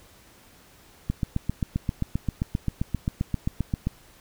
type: click train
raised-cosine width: 5 ms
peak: -12 dBFS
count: 22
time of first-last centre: 1.1-3.87 s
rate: 7.58 Hz
effects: pink hiss -54 dBFS RMS until 4.2 s